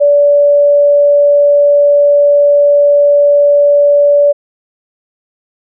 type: tone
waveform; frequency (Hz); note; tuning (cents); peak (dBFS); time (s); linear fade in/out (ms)
sine; 577; D5; -31; -4; 0-4.33; 20
effects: none